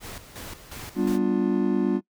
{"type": "noise with tremolo", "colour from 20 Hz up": "pink", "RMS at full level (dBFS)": -38, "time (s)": [0, 1.19], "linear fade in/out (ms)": 50, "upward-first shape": "square", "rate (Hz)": 2.8, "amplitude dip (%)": 65}
{"type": "chord", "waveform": "triangle", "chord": "G dominant seventh", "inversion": "none", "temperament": "just", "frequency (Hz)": [196, 245, 294, 352.8], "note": ["G3", "B3", "D4", "F4"], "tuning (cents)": [0, -14, 2, 18], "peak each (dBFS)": -24, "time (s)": [0.95, 2.01], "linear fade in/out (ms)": 50}
{"effects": ["noise-tail reverb RT60 0.1 s tail -21 dB re dry"]}